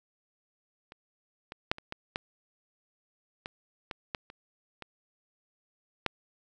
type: clicks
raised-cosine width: 0.3 ms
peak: -30 / -24 / -9 / -27 / -20 / -15 / -21 / -20 / -16 / -30 / -25 / -11 dBFS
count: 12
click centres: 0.921 / 1.521 / 1.715 / 1.784 / 1.924 / 2.159 / 3.459 / 3.912 / 4.148 / 4.301 / 4.823 / 6.063 s
effects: none